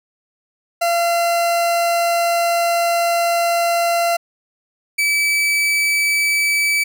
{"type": "tone pair in turn", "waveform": "40% pulse", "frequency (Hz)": [684, 2301], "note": ["F5", "D7"], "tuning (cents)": [-36, -36], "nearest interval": "octave + major sixth", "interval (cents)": 2100, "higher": "second", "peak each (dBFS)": [-14, -14], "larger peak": "neither", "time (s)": [[0.81, 4.17], [4.98, 6.84]], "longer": "first", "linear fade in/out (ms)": 10, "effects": []}